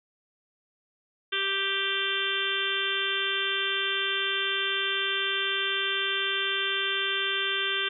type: harmonic tone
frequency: 392 Hz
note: G4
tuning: in tune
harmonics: 1 / 3 / 4 / 5 / 6 / 7 / 8 / 9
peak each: -36 / -37 / -31 / -37 / -37 / -34 / -31 / -33 dBFS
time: 1.32-7.89 s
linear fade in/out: 10 ms
effects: none